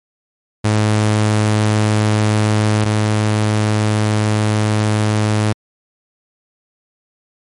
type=tone pair in turn; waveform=sawtooth; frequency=106.8 / 106.8 Hz; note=G#2 / G#2; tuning=+49 / +49 cents; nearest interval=unison; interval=0 cents; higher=neither; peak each=-8 / -9 dBFS; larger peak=first; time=0.64-2.85 / 2.85-5.53 s; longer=second; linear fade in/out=10 ms; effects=MP3 48 kbps